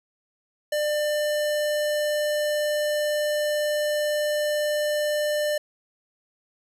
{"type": "tone", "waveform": "square", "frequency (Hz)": 597, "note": "D5", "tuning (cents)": 28, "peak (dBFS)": -23, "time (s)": [0.72, 5.58], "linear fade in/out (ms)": 5, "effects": ["resampled to 32000 Hz", "10-bit"]}